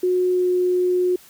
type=tone with pitch glide; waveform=sine; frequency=364 to 361.7 Hz; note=F#4 to F#4; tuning=-28 to -39 cents; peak=-16 dBFS; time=0.03-1.16 s; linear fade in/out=5 ms; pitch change=-11 cents; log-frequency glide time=0.31-0.48 s; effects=white hiss -49 dBFS RMS until 1.29 s